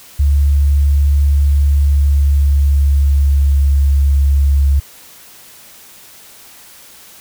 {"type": "tone with pitch glide", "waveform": "sine", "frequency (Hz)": [71.2, 69.82], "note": ["C#2", "C#2"], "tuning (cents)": [47, 13], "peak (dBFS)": -8, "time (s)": [0.19, 4.8], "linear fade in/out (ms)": 10, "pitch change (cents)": -34, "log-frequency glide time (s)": [1.76, 3.69], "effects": ["white hiss -40 dBFS RMS until 7.2 s"]}